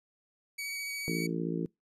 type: tone with vibrato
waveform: sawtooth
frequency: 2263 Hz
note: C#7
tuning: 35 cents sharp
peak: -32 dBFS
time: 0.58-1.27 s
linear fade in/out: 10 ms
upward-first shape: triangle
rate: 14 Hz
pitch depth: 16 cents each way
type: harmonic tone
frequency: 56.4 Hz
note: A1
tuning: 44 cents sharp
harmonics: 3 / 4 / 5 / 6 / 7 / 8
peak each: -34 / -40 / -37 / -37 / -42 / -40 dBFS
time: 1.08-1.66 s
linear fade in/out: 0 ms
effects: noise-tail reverb RT60 0.2 s tail -25 dB re dry + resampled to 32000 Hz